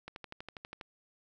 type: click train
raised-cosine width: 0.3 ms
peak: -27 dBFS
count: 10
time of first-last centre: 0.08-0.812 s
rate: 12.3 Hz
effects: none